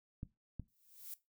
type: clicks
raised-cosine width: 5 ms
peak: -30 dBFS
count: 2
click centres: 0.231 / 0.597 s
type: noise with exponential growth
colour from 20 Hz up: violet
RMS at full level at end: -44 dBFS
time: 0.68-1.14 s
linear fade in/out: 2 ms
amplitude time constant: 100 ms
effects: noise-tail reverb RT60 0.2 s tail -17 dB re dry